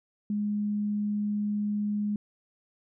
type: tone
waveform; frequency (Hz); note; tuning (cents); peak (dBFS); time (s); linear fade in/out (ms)
sine; 207.7; G#3; 0; -26; 0.3-2.16; 2
effects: none